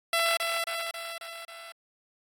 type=tone with echo; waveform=10% pulse; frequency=670 Hz; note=E5; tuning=28 cents sharp; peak=-15 dBFS; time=0.13-0.37 s; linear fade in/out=2 ms; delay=270 ms; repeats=5; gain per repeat=-4 dB; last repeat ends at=1.72 s; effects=AAC 48 kbps